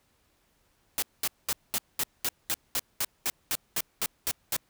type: noise bursts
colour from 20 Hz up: white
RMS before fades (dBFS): -28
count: 15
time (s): 0.98-4.565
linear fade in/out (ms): 0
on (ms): 43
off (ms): 210
effects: pink hiss -69 dBFS RMS until 4.69 s